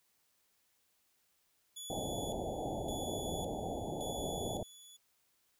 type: tone with tremolo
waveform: 20% pulse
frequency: 3421 Hz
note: A7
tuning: 49 cents flat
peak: -38 dBFS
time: 1.76-4.97 s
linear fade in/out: 10 ms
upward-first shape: square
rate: 0.89 Hz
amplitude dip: 70%
type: low-pass noise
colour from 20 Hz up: white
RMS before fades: -39 dBFS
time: 1.9-4.63 s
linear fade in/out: 2 ms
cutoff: 830 Hz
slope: 96 dB/octave
effects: white hiss -75 dBFS RMS until 5.59 s